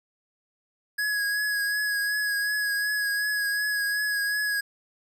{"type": "tone with vibrato", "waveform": "square", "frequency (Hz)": 1669, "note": "G#6", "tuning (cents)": 8, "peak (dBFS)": -25, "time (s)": [0.98, 4.61], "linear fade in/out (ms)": 10, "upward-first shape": "triangle", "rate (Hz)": 2.7, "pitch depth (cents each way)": 29, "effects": []}